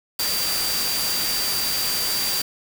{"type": "tone in noise", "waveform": "sine", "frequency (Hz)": 4699, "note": "D8", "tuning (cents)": 0, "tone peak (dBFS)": -25, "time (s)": [0.19, 2.42], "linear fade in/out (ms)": 5, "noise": "white", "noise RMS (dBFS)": -25, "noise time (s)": [0.19, 2.42], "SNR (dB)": -3, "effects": []}